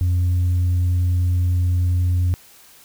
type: tone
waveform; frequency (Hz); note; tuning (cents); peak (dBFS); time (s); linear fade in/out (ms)
sine; 89; F2; +33; -13; 0.01-2.34; 0
effects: tanh soft clip ceiling -14 dBFS + white hiss -48 dBFS RMS until 2.84 s